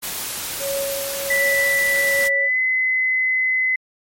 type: noise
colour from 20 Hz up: white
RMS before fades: -27 dBFS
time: 0.02-2.29 s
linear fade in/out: 20 ms
type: tone with tremolo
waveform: sine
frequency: 554.4 Hz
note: C#5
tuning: in tune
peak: -21 dBFS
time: 0.59-2.5 s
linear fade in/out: 50 ms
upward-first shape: triangle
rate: 1.4 Hz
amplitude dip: 60%
type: tone with pitch glide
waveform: sine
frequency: 1975.5 to 2033 Hz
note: B6 to B6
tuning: 0 to +50 cents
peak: -16 dBFS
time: 1.3-3.76 s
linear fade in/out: 5 ms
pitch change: +50 cents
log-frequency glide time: 2.39-2.59 s
effects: MP3 64 kbps